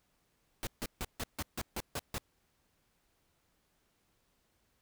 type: noise bursts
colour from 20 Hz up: pink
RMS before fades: -37 dBFS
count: 9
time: 0.63-2.181 s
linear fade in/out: 0 ms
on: 39 ms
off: 150 ms
effects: pink hiss -75 dBFS RMS until 4.81 s